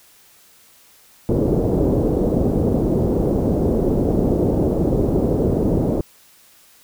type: low-pass noise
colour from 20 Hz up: white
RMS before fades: -18 dBFS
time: 1.29-6.01 s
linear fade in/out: 0 ms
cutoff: 470 Hz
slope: 24 dB/octave
effects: white hiss -51 dBFS RMS until 6.83 s